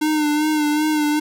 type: tone with vibrato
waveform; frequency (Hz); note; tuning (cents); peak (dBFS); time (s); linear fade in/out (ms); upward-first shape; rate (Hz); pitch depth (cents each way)
square; 302.8; D#4; -47; -17; 0.01-1.2; 10; sine; 2.6; 37
effects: none